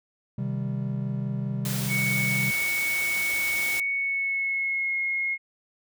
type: chord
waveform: triangle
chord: C minor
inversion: none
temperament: equal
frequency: 130.81 / 155.56 / 196 Hz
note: C3 / Eb3 / G3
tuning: 0 / 0 / 0 cents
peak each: -27 / -33 / -29 dBFS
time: 0.38-2.51 s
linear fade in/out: 5 ms
type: noise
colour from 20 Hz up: white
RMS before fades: -33 dBFS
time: 1.65-3.8 s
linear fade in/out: 2 ms
type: tone with pitch glide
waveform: sine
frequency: 2224 to 2157 Hz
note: C#7 to C#7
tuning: +5 to -48 cents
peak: -24 dBFS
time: 1.88-5.38 s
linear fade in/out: 50 ms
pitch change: -53 cents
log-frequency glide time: 3.88-4.97 s
effects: none